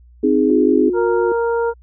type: chord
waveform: sine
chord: Ab major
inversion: first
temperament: equal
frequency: 261.6 / 311.1 / 415.3 Hz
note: C4 / Eb4 / Ab4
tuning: 0 / 0 / 0 cents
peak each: -16 dBFS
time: 0.23-0.9 s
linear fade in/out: 10 ms
type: tone with pitch glide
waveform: sine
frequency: 357.8 to 361.1 Hz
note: F4 to F#4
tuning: +42 to -42 cents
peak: -17 dBFS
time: 0.5-1.32 s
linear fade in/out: 2 ms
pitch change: +16 cents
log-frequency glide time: 0.87-1.12 s
type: harmonic tone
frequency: 466.2 Hz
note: A#4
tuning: in tune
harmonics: 1 / 2 / 3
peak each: -16 / -23 / -28 dBFS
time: 0.93-1.74 s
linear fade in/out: 50 ms
effects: added 60 Hz sine -43 dBFS peak until 1.82 s